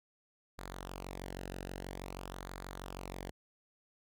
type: tone with flanger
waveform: sawtooth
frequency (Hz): 46.25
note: F#1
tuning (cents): 0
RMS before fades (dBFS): -45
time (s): 0.58-3.31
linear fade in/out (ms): 10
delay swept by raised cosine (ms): 0.35 to 0.91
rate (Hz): 0.5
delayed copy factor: -0.65
effects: none